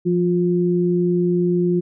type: tone pair together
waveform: sine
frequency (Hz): 174.61 / 354.1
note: F3 / F4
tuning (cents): 0 / +24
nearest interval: octave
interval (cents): 1224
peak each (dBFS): -18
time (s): 0.05-1.81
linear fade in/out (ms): 20
effects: none